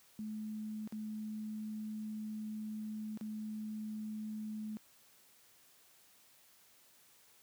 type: tone with dropouts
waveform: sine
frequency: 214.9 Hz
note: A3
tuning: 41 cents flat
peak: -39 dBFS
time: 0.19-4.77 s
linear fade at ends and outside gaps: 0 ms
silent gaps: 0.875-0.924 / 3.174-3.211 s
effects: white hiss -65 dBFS RMS until 7.42 s + high-pass 80 Hz 12 dB/octave